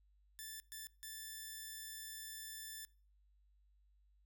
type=tone bursts at uneven times; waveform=5% pulse; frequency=1760 Hz; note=A6; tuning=in tune; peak=-36 dBFS; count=3; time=0.39-0.6 / 0.72-0.87 / 1.03-2.85 s; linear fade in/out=0 ms; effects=noise-tail reverb RT60 0.4 s tail -24 dB re dry + added 50 Hz sine -68 dBFS peak until 4.25 s

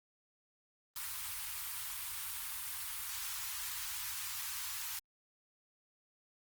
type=band-stop noise; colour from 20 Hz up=white; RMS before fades=-41 dBFS; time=0.96-4.99 s; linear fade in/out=2 ms; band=110 to 880 Hz; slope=48 dB/octave; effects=Opus 24 kbps

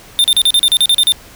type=tone bursts; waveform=square; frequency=3606 Hz; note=A7; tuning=42 cents sharp; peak=-8 dBFS; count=11; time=0.19-1.121 s; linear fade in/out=0 ms; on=51 ms; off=37 ms; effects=pink hiss -39 dBFS RMS until 1.35 s

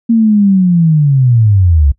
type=linear sweep; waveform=sine; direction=down; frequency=233.1 to 66 Hz; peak=-5 dBFS; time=0.09-1.92 s; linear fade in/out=10 ms; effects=noise-tail reverb RT60 0.1 s tail -20 dB re dry

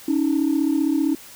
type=tone pair together; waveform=sine; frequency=280.2 / 315.6 Hz; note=C#4 / D#4; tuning=+19 / +25 cents; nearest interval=major second; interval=206 cents; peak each=-19 dBFS; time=0.08-1.15 s; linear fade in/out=5 ms; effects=tanh soft clip ceiling -12 dBFS + white hiss -43 dBFS RMS until 1.35 s

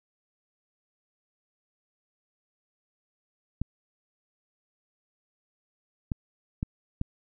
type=clicks; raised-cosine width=5 ms; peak=-16 dBFS; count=4; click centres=3.616 / 6.118 / 6.629 / 7.014 s; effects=none

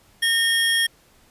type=tone pair together; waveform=square; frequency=1832 / 3264 Hz; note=A#6 / G#7; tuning=-31 / -31 cents; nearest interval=minor seventh; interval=1000 cents; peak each=-21 dBFS; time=0.22-0.87 s; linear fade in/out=10 ms; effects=pink hiss -56 dBFS RMS until 1.3 s + resampled to 32000 Hz

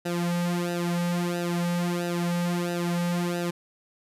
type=tone with flanger; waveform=sawtooth; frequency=174 Hz; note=F3; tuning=6 cents flat; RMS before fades=-27 dBFS; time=0.05-3.51 s; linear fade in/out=10 ms; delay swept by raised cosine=0.9 to 3 ms; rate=1.5 Hz; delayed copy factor=-0.9; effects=resampled to 32000 Hz

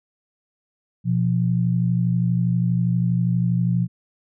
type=tone pair together; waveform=sine; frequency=122.18 / 174.61 Hz; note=B2 / F3; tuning=-18 / 0 cents; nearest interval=tritone; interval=618 cents; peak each=-20 dBFS; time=1.04-3.88 s; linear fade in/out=50 ms; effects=none

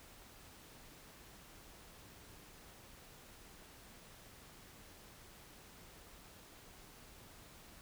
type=silence; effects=pink hiss -58 dBFS RMS until 7.81 s

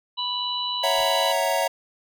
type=harmonic tone; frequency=987.8 Hz; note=B5; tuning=in tune; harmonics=1 / 3 / 4; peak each=-30 / -29 / -28 dBFS; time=0.17-1.33 s; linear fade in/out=20 ms
type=chord; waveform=square; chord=F# dominant seventh; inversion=second; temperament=equal; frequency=554.4 / 659.3 / 740 / 932.3 Hz; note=C#5 / E5 / F#5 / A#5; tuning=0 / 0 / 0 / 0 cents; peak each=-27 / -26 / -29 / -27 dBFS; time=0.83-1.68 s; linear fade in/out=10 ms
type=noise with exponential decay; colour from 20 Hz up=brown; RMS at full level=-45 dBFS; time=0.97-1.38 s; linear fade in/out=1 ms; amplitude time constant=88 ms
effects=none

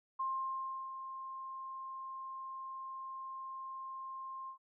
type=tone with ADSR envelope; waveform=sine; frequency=1059 Hz; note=C6; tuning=21 cents sharp; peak=-33 dBFS; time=0.19-4.58 s; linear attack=12 ms; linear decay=700 ms; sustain=-9 dB; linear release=95 ms; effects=none

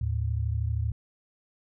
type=tone pair together; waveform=sine; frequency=77.13 / 110 Hz; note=D#2 / A2; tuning=-15 / 0 cents; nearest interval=tritone; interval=615 cents; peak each=-28 dBFS; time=0.01-0.92 s; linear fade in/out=5 ms; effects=none

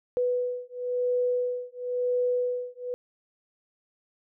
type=beating tone pair; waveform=sine; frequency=493.9 / 494.87 Hz; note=B4 / B4; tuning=0 / +3 cents; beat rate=0.97 Hz; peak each=-28 dBFS; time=0.17-2.94 s; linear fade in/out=0 ms; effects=none

